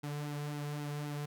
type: tone with flanger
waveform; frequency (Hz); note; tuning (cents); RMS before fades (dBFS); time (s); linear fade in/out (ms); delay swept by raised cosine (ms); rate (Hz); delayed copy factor
sawtooth; 146.83; D3; 0; -39; 0.03-1.26; 10; 1.7 to 3.6; 3.8; -0.55
effects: none